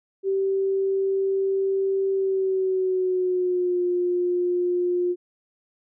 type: tone with pitch glide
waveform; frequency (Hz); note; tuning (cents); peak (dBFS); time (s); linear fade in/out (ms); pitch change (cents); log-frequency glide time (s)
sine; 387.8 to 355.6; G4 to F4; -19 to +31; -20; 0.23-5.16; 50; -150; 2.12-3.82
effects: none